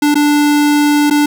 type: tone with dropouts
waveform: square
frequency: 293.7 Hz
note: D4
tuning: in tune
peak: -9 dBFS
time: 0.02-1.26 s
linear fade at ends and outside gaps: 5 ms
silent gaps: 0.144-0.154 / 1.1-1.108 s
effects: none